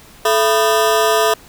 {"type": "ring-modulated tone", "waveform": "25% pulse", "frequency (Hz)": 553, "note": "C#5", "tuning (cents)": -4, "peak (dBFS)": -5, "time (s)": [0.25, 1.34], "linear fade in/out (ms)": 5, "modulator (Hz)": 118, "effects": ["pink hiss -43 dBFS RMS until 1.48 s"]}